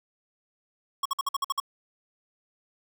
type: tone bursts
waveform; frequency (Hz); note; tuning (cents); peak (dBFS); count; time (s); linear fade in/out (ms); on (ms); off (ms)
square; 1100; C#6; -14; -25; 8; 1.03-1.601; 5; 25; 53
effects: 11-bit